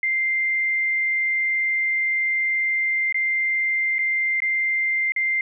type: tone with dropouts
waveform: sine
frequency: 2093 Hz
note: C7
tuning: in tune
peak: -19 dBFS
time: 0.03-5.41 s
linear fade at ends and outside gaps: 2 ms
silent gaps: 3.125-3.144 / 3.984-3.99 / 4.403-4.42 / 5.121-5.162 s
effects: none